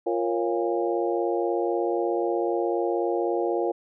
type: harmonic tone with a mistuned harmonic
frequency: 116.5 Hz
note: A#2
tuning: 1 cent flat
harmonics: 3 / 4 / 5 / 6 / 7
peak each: -26 / -28 / -30 / -32 / -33 dBFS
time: 0.06-3.72 s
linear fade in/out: 10 ms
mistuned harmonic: 5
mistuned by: -100 cents
effects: none